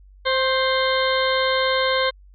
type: harmonic tone with a mistuned harmonic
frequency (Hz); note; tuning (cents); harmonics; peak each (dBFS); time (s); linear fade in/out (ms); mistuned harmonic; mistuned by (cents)
523.3; C5; 0; 1 / 2 / 3 / 4 / 6 / 7 / 8; -21 / -24 / -26 / -27 / -29 / -29 / -30; 0.25-2.11; 20; 2; +21
effects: added 48 Hz sine -45 dBFS peak until 2.34 s